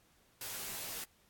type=noise with comb filter; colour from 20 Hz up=white; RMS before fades=-42 dBFS; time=0.41-1.04 s; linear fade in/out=2 ms; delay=14 ms; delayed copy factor=-0.85; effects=pink hiss -69 dBFS RMS until 1.29 s + AAC 64 kbps